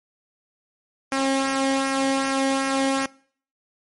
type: tone with flanger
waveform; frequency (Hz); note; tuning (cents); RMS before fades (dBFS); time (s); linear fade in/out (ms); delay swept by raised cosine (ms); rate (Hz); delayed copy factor
sawtooth; 269.9; C#4; -46; -22; 1.12-3.06; 2; 0.25 to 0.79; 2.6; -0.5
effects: noise-tail reverb RT60 0.5 s tail -22 dB re dry + MP3 48 kbps